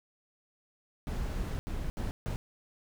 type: noise bursts at uneven times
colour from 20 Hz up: brown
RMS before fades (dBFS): -34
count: 4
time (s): 1.07-1.59 / 1.67-1.9 / 1.97-2.11 / 2.26-2.36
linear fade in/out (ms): 0
effects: none